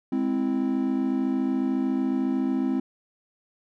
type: chord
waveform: triangle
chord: Ab augmented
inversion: none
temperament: equal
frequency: 207.7 / 261.6 / 329.6 Hz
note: Ab3 / C4 / E4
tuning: 0 / 0 / 0 cents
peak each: -28 / -22 / -28 dBFS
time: 0.12-2.8 s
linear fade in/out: 5 ms
effects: none